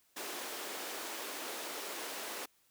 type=high-pass noise; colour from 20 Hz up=pink; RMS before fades=-42 dBFS; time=0.16-2.46 s; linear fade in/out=10 ms; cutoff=320 Hz; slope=24 dB/octave; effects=white hiss -71 dBFS RMS until 2.7 s